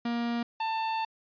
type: tone pair in turn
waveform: 45% pulse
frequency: 236 / 891 Hz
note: A#3 / A5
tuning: +22 / +22 cents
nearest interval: octave + major seventh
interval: 2300 cents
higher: second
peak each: -28 dBFS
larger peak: neither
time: 0.05-0.43 / 0.6-1.05 s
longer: second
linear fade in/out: 5 ms
effects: resampled to 11025 Hz